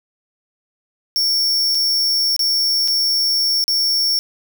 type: tone with dropouts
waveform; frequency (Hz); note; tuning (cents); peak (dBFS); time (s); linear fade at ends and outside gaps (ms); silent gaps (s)
45% pulse; 5470; F8; -37; -15; 1.16-4.19; 0; 1.748-1.752 / 2.364-2.393 / 2.877-2.882 / 3.64-3.68
effects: 7-bit